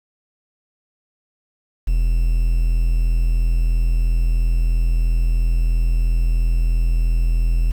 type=tone; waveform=triangle; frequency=41.5 Hz; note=E1; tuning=12 cents sharp; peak=-12 dBFS; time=1.87-7.72 s; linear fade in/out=10 ms; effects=7-bit